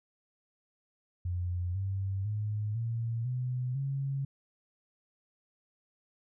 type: tone with pitch steps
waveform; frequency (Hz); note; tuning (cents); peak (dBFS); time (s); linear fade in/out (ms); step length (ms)
sine; 88.9 / 96.95 / 105.72 / 115.29 / 125.72 / 137.1; F2 / G2 / G#2 / A#2 / B2 / C#3; +31 / -19 / +31 / -19 / +31 / -19; -30; 1.25-4.25; 5; 500
effects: none